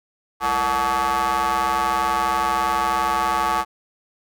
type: ring-modulated tone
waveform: 30% pulse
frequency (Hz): 132.2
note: C3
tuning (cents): +18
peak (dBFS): -13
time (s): 0.4-3.65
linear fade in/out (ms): 50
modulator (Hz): 1000
effects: none